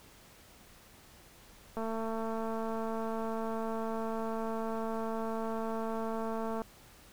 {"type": "click train", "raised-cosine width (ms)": 1, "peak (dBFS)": -24, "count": 1087, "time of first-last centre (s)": [1.77, 6.618], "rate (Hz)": 224, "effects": ["pink hiss -57 dBFS RMS until 7.12 s"]}